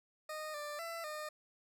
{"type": "tone with pitch steps", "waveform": "20% pulse", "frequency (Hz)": [617, 591, 669, 609], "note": ["D#5", "D5", "E5", "D#5"], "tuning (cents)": [-15, 11, 25, -37], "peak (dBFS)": -36, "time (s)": [0.29, 1.29], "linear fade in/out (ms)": 5, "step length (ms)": 250, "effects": []}